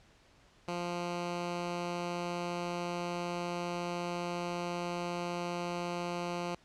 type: tone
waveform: 10% pulse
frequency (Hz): 174.61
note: F3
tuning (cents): 0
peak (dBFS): -26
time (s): 0.68-6.55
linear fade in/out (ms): 2
effects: pink hiss -63 dBFS RMS until 6.64 s + low-pass 6000 Hz 12 dB/octave